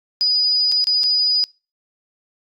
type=tone with dropouts; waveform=sine; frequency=4944 Hz; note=D#8; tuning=12 cents flat; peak=-14 dBFS; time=0.21-1.44 s; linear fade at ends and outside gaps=0 ms; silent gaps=0.716-0.721 / 0.842-0.87 / 1.034-1.039 s; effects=noise-tail reverb RT60 0.3 s tail -24 dB re dry + Opus 48 kbps